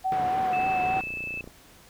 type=tone with vibrato; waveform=sine; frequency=748 Hz; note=F#5; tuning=19 cents sharp; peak=-23 dBFS; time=0.04-1.01 s; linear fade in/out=20 ms; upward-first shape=sine; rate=3.5 Hz; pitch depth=31 cents each way
type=band-pass noise; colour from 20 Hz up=pink; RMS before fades=-36 dBFS; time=0.12-1.01 s; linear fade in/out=0 ms; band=150 to 1800 Hz; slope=12 dB/octave
type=tone; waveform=sine; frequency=2625 Hz; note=E7; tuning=8 cents flat; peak=-31 dBFS; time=0.53-1.41 s; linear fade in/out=2 ms
type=click train; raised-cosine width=2 ms; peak=-29 dBFS; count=27; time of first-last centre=0.6-1.475 s; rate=29.7 Hz
effects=pink hiss -53 dBFS RMS until 1.89 s